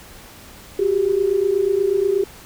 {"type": "tone pair together", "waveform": "sine", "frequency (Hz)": [371.7, 400], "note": ["F#4", "G4"], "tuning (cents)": [8, 35], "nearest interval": "minor second", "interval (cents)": 127, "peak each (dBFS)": [-20, -17], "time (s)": [0.79, 2.24], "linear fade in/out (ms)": 5, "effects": ["pink hiss -42 dBFS RMS until 2.45 s"]}